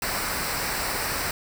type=noise with comb filter; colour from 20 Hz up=pink; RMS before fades=-28 dBFS; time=0.02-1.31 s; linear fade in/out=2 ms; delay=0.3 ms; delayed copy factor=-0.6; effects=none